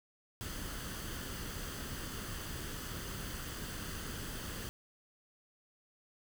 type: noise with comb filter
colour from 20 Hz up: pink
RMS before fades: -42 dBFS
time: 0.41-4.69 s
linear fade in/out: 0 ms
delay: 0.64 ms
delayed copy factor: +0.5
effects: none